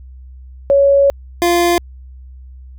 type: tone pair in turn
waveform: sine / 25% pulse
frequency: 558 / 346.7 Hz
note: C#5 / F4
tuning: +11 / -13 cents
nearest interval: minor sixth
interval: 824 cents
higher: first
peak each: -7 dBFS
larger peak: neither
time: 0.7-1.1 / 1.42-1.78 s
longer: first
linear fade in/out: 0 ms
effects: added 64 Hz sine -33 dBFS peak until 2.78 s